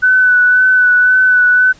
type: tone with vibrato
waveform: sine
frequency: 1496 Hz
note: F#6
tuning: 19 cents sharp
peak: -6 dBFS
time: 0.02-1.73 s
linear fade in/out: 20 ms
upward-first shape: sine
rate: 1.9 Hz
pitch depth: 21 cents each way
effects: pink hiss -44 dBFS RMS until 1.79 s + resampled to 16000 Hz